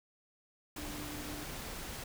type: tone in noise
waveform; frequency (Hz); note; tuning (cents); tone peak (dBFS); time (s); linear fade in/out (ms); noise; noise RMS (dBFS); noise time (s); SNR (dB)
sine; 296.9; D4; +19; -45; 0.78-1.44; 5; pink; -43; 0.76-2.04; -5
effects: none